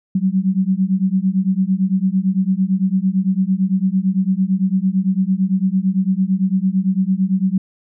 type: beating tone pair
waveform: sine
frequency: 185 / 193.9 Hz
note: F#3 / G3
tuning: 0 / -19 cents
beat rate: 8.9 Hz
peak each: -17 / -17 dBFS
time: 0.15-7.58 s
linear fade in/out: 5 ms
effects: none